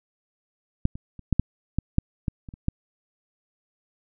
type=clicks; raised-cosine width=5 ms; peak=-7 / -24 / -28 / -7 / -6 / -10 / -6 / -12 / -26 / -28 / -10 dBFS; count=11; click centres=0.854 / 0.955 / 1.193 / 1.327 / 1.396 / 1.786 / 1.984 / 2.282 / 2.488 / 2.539 / 2.684 s; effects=none